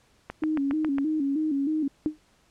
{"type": "click train", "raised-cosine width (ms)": 0.5, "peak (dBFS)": -18, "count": 6, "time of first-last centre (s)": [0.3, 0.984], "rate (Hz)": 7.31}
{"type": "tone with vibrato", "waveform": "sine", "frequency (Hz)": 293.7, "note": "D4", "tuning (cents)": 0, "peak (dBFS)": -23, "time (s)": [0.42, 1.88], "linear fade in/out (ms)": 5, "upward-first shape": "square", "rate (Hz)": 3.2, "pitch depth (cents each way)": 100}
{"type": "tone with exponential decay", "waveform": "sine", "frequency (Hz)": 306.8, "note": "D#4", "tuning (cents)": -24, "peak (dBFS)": -18, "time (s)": [2.06, 2.18], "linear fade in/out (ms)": 0, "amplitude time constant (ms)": 24}
{"effects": ["pink hiss -63 dBFS RMS until 2.5 s", "low-pass 9000 Hz 12 dB/octave"]}